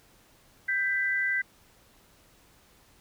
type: tone pair together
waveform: sine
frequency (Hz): 1573 / 1988.7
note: G6 / B6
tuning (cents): +6 / +12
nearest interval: major third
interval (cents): 406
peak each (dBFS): -28 / -27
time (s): 0.68-1.42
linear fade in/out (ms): 10
effects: pink hiss -60 dBFS RMS until 3 s